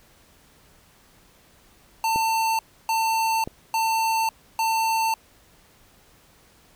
square tone bursts, 896 Hz, A5, 31 cents sharp, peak -21 dBFS, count 4, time 2.04-5.14 s, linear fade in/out 2 ms, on 550 ms, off 300 ms
clicks, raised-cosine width 2 ms, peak -18 / -18 dBFS, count 2, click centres 2.16 / 3.475 s
effects pink hiss -56 dBFS RMS until 6.75 s

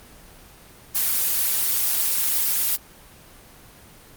blue noise with amplitude modulation, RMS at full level -20 dBFS, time 0.94-2.77 s, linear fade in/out 20 ms, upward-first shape sine, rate 147 Hz, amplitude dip 25%, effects pink hiss -47 dBFS RMS until 4.16 s + Opus 24 kbps

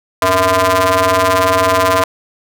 sawtooth ring-modulated tone, 184.2 Hz, F#3, 7 cents flat, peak -3 dBFS, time 0.22-2.04 s, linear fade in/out 2 ms, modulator 838 Hz, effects none

